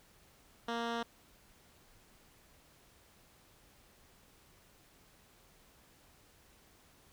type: tone with low-pass filter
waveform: 10% pulse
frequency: 233.1 Hz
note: A#3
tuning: in tune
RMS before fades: -37 dBFS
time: 0.68-1.03 s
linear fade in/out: 5 ms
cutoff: 4000 Hz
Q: 1
effects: pink hiss -64 dBFS RMS until 7.12 s